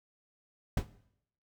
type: noise with exponential decay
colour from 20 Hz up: brown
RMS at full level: -23 dBFS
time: 0.77-0.87 s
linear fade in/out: 5 ms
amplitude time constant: 21 ms
effects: noise-tail reverb RT60 0.7 s tail -17 dB re dry